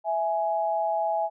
sine tone pair together, 658.9 / 835 Hz, E5 / G#5, -1 / +9 cents, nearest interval major third, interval 410 cents, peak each -26 dBFS, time 0.04-1.3 s, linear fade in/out 50 ms, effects none

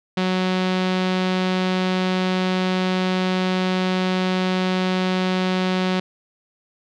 sawtooth tone with low-pass filter, 185 Hz, F#3, in tune, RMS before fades -21 dBFS, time 0.17-6 s, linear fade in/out 5 ms, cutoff 3800 Hz, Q 1.7, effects none

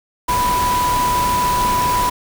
sine tone in noise, 987.8 Hz, B5, in tune, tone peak -15 dBFS, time 0.28-2.1 s, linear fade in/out 10 ms, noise pink, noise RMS -23 dBFS, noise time 0.28-2.1 s, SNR +5 dB, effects none

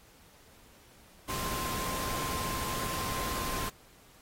sine tone in noise, 1047 Hz, C6, 1 cent sharp, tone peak -37 dBFS, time 1.28-3.7 s, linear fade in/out 20 ms, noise pink, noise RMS -36 dBFS, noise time 1.28-3.7 s, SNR -4 dB, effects pink hiss -59 dBFS RMS until 4.21 s + AAC 48 kbps

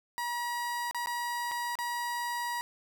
30% pulse tone with dropouts, 959 Hz, A#5, 49 cents sharp, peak -29 dBFS, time 0.18-2.61 s, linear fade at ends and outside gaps 0 ms, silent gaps 0.911-0.946 / 1.06-1.071 / 1.513-1.517 / 1.754-1.788 s, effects none

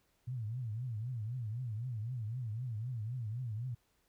sine tone with vibrato, 116.54 Hz, A#2, in tune, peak -36 dBFS, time 0.27-3.75 s, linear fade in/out 10 ms, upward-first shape triangle, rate 3.9 Hz, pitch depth 220 cents each way, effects pink hiss -75 dBFS RMS until 4.08 s

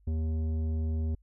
sine tone with tanh clipping, 79.3 Hz, D#2, 33 cents sharp, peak -29 dBFS, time 0.07-1.15 s, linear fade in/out 5 ms, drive 11 dB, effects added 50 Hz sine -59 dBFS peak until 1.22 s

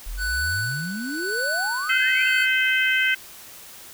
sine exponential sweep, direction up, 36.91 to 2786 Hz, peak -28 dBFS, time 0.06-2.29 s, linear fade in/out 10 ms
square tone with tremolo, 1492 Hz, F#6, 14 cents sharp, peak -23 dBFS, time 0.17-2.47 s, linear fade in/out 50 ms, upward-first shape sine, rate 0.92 Hz, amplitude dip 70%
harmonic tone, 515 Hz, C5, 28 cents flat, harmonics 3 / 4 / 5 / 6, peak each -21 / -23 / -25 / -27 dBFS, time 1.89-3.15 s, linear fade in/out 10 ms
effects white hiss -43 dBFS RMS until 3.93 s

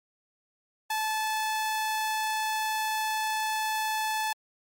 sawtooth tone, 869 Hz, A5, 22 cents flat, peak -23 dBFS, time 0.9-4.33 s, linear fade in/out 5 ms, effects MP3 64 kbps

